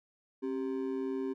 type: ring-modulated tone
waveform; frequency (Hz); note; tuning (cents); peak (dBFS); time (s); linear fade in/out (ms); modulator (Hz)
triangle; 330; E4; +2; -27; 0.42-1.34; 20; 61.1
effects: none